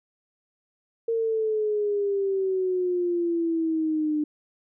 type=exponential sweep; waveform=sine; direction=down; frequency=460 to 299.2 Hz; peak=-22 dBFS; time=1.08-4.24 s; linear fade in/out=5 ms; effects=none